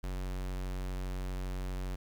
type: tone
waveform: square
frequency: 46.25 Hz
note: F#1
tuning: in tune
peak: -35 dBFS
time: 0.03-1.96 s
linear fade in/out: 10 ms
effects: 11-bit